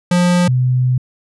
square / sine tone pair in turn, 177.1 / 126.71 Hz, F3 / B2, +24 / +45 cents, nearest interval tritone, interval 579 cents, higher first, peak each -11 dBFS, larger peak neither, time 0.11-0.48 / 0.48-0.98 s, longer second, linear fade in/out 5 ms, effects resampled to 24000 Hz

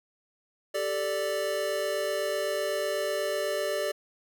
square chord, G suspended second, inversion none, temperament equal, 392 / 440 / 587.3 Hz, G4 / A4 / D5, 0 / 0 / 0 cents, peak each -35 / -35 / -30 dBFS, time 0.74-3.92 s, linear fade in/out 10 ms, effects none

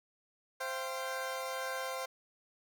20% pulse chord, C suspended fourth, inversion none, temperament equal with one note detuned, 523.3 / 685.3 / 784 Hz, C5 / F5 / G5, 0 / -33 / 0 cents, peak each -33 / -38 / -39 dBFS, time 0.6-2.06 s, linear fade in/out 10 ms, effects none

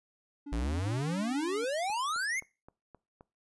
triangle tone, 287.8 Hz, D4, 35 cents flat, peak -37 dBFS, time 0.46-1.65 s, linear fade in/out 10 ms
square exponential sweep, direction up, 51.9 to 2217 Hz, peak -31 dBFS, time 0.52-2.4 s, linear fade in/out 5 ms
click train, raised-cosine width 1 ms, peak -37 dBFS, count 6, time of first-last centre 1.9-3.209 s, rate 3.82 Hz
effects noise-tail reverb RT60 0.3 s tail -22 dB re dry + resampled to 24000 Hz

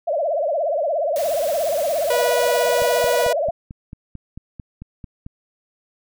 sine tone with vibrato, 618 Hz, D#5, 12 cents flat, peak -18 dBFS, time 0.07-3.51 s, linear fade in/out 10 ms, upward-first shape triangle, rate 17 Hz, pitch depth 230 cents each way
white noise, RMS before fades -33 dBFS, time 1.16-3.24 s, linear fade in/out 0 ms
sawtooth tone, 488.4 Hz, B4, 19 cents flat, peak -15 dBFS, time 2.1-3.33 s, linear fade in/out 5 ms
click train, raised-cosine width 5 ms, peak -22 dBFS, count 12, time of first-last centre 2.82-5.264 s, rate 4.5 Hz
effects none

